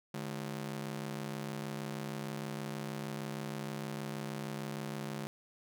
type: ring-modulated tone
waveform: sawtooth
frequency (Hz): 177.9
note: F3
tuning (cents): +32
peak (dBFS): -31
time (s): 0.14-5.27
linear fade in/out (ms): 0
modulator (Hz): 33.2
effects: none